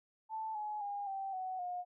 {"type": "tone with pitch steps", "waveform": "sine", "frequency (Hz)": [880, 844.6, 810.7, 778.1, 746.9, 716.8], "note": ["A5", "G#5", "G#5", "G5", "F#5", "F5"], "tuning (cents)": [0, 29, -42, -13, 16, 45], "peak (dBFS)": -37, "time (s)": [0.29, 1.85], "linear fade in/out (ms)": 50, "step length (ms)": 260, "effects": []}